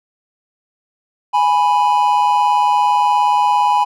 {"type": "tone pair together", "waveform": "triangle", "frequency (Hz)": [830.6, 987.8], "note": ["G#5", "B5"], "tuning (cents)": [0, 0], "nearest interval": "minor third", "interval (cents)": 300, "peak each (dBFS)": -12, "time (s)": [1.33, 3.85], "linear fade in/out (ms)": 20, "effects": []}